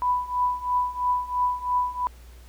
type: tone with tremolo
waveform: sine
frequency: 991 Hz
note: B5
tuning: 6 cents sharp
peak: -18 dBFS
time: 0.02-2.07 s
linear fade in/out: 0 ms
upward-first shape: triangle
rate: 3 Hz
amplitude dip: 90%
effects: added 60 Hz sine -44 dBFS peak until 2.48 s + pink hiss -55 dBFS RMS until 2.48 s